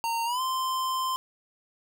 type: tone with pitch glide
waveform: square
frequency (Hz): 921 to 1039.8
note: A#5 to C6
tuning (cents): -21 to -11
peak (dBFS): -27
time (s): 0.04-1.16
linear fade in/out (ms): 0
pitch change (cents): +210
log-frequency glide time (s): 0.25-0.41
effects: none